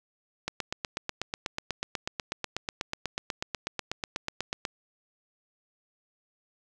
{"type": "click train", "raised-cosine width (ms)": 0.2, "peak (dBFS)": -13, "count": 35, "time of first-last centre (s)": [0.48, 4.652], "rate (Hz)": 8.15, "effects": []}